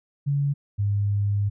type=tone pair in turn; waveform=sine; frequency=141.8 / 101.61 Hz; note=C#3 / G#2; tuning=+40 / -37 cents; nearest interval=tritone; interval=577 cents; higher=first; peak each=-20 dBFS; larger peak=neither; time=0.26-0.54 / 0.78-1.5 s; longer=second; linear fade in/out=20 ms; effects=none